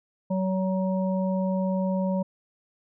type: harmonic tone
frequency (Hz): 188.2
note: F#3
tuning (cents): +30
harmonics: 1 / 3 / 5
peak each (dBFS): -24 / -29 / -36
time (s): 0.3-2.23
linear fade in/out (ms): 10
effects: none